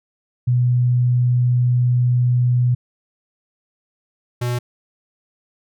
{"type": "tone pair in turn", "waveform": ["sine", "square"], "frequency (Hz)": [123.4, 122.12], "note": ["B2", "B2"], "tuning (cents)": [-1, -19], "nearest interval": "unison", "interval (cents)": 18, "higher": "first", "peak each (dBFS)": [-13, -20], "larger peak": "first", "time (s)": [[0.47, 2.75], [4.41, 4.59]], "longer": "first", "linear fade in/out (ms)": 10, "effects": []}